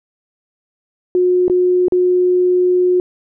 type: tone with dropouts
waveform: sine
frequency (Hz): 361.7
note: F#4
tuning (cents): -39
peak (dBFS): -10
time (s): 1.15-3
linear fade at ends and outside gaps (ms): 1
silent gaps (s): 1.481-1.498 / 1.883-1.922
effects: none